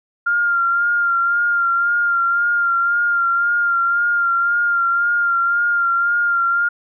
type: tone with vibrato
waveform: sine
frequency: 1396.9 Hz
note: F6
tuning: in tune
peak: -14 dBFS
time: 0.26-6.69 s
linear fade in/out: 10 ms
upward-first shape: sine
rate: 1.9 Hz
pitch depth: 27 cents each way
effects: none